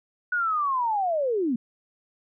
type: linear sweep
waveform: sine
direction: down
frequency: 1480 to 220 Hz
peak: -22 dBFS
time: 0.32-1.56 s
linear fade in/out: 5 ms
effects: none